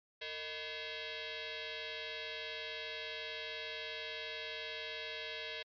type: tone with frequency modulation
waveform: sine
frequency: 622.3 Hz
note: D#5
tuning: in tune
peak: -40 dBFS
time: 0.21-5.63 s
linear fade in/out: 10 ms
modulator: 539 Hz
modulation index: 6.9
effects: MP3 96 kbps